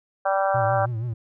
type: harmonic tone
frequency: 194.4 Hz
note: G3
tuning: 14 cents flat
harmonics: 3 / 4 / 5 / 6 / 7 / 8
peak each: -23 / -23 / -31 / -30 / -30 / -32 dBFS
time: 0.25-0.86 s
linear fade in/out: 10 ms
type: tone with vibrato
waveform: triangle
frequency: 116.1 Hz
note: A#2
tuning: 7 cents flat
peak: -23 dBFS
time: 0.54-1.14 s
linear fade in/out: 10 ms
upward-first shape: triangle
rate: 6.3 Hz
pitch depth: 130 cents each way
effects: none